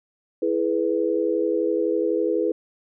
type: chord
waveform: sine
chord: E major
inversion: none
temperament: equal with one note detuned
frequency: 329.6 / 422.1 / 493.9 Hz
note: E4 / G#4 / B4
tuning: 0 / +28 / 0 cents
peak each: -24 dBFS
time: 0.42-2.52 s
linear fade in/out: 5 ms
effects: none